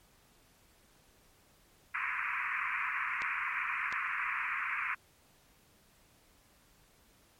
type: band-pass noise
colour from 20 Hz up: white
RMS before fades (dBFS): -35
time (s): 1.94-4.95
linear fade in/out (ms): 10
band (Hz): 1000 to 2500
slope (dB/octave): 96
type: clicks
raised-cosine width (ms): 0.2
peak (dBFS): -22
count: 2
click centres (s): 3.22 / 3.926
effects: pink hiss -65 dBFS RMS until 7.39 s + MP3 64 kbps